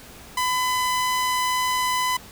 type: tone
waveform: sawtooth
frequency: 1006 Hz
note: B5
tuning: 32 cents sharp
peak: -17 dBFS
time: 0.37-2.17 s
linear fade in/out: 5 ms
effects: pink hiss -44 dBFS RMS until 2.31 s